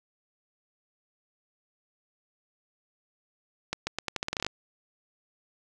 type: accelerating click train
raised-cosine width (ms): 0.2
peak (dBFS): -12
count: 13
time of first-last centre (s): 3.73-4.466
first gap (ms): 140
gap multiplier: 0.83
effects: none